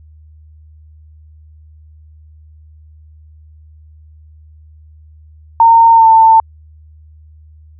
sine tone with pitch glide, 916 to 895.1 Hz, A#5 to A5, -31 to +29 cents, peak -3 dBFS, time 5.6-6.4 s, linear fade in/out 2 ms, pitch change -40 cents, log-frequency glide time 5.94-6.07 s, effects added 77 Hz sine -38 dBFS peak until 7.79 s

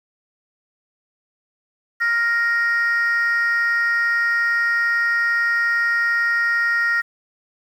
sine tone pair together, 1400 / 1868.8 Hz, F6 / A#6, +4 / +4 cents, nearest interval perfect fourth, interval 500 cents, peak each -19 / -16 dBFS, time 2-7.02 s, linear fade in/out 20 ms, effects tanh soft clip ceiling -13 dBFS + 8-bit

